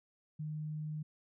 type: tone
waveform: sine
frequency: 153.2 Hz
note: D#3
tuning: 27 cents flat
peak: -37 dBFS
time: 0.39-1.03 s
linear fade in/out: 10 ms
effects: none